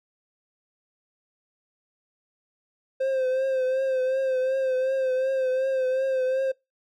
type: tone with vibrato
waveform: triangle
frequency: 523.3 Hz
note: C5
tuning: in tune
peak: -20 dBFS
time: 3-6.52 s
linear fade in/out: 10 ms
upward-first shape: triangle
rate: 2.7 Hz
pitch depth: 47 cents each way
effects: noise-tail reverb RT60 0.2 s tail -23 dB re dry